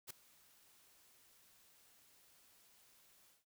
white noise with ADSR envelope, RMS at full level -45 dBFS, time 0.07-3.45 s, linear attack 34 ms, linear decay 4 ms, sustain -23 dB, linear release 160 ms, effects none

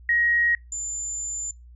sine tone pair in turn, 1889 / 7132 Hz, A#6 / A8, +22 / +22 cents, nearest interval octave + major seventh, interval 2300 cents, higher second, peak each -18 / -28 dBFS, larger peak first, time 0.09-0.55 / 0.72-1.51 s, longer second, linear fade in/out 2 ms, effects noise-tail reverb RT60 0.2 s tail -24 dB re dry + added 60 Hz sine -44 dBFS peak until 1.75 s

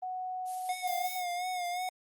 sine tone, 740 Hz, F#5, in tune, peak -34 dBFS, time 0.02-1.16 s, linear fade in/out 10 ms
violet noise with tremolo, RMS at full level -41 dBFS, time 0.45-1.24 s, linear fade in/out 50 ms, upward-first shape square, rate 5 Hz, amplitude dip 25%
square tone with vibrato, 720 Hz, F#5, 47 cents flat, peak -33 dBFS, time 0.69-1.89 s, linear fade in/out 2 ms, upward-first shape sine, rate 2.8 Hz, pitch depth 47 cents each way
effects Opus 32 kbps

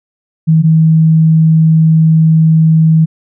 sine tone pair in turn, 160 / 160 Hz, D#3 / D#3, +49 / +49 cents, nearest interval unison, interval 0 cents, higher neither, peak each -4 dBFS, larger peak neither, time 0.47-0.63 / 0.63-3.06 s, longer second, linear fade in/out 20 ms, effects none

